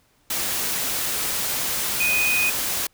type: tone in noise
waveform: sine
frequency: 2489 Hz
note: D#7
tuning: in tune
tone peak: -19 dBFS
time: 2-2.5 s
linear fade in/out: 5 ms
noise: white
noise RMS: -25 dBFS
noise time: 0.3-2.87 s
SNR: +3 dB
effects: pink hiss -62 dBFS RMS until 2.93 s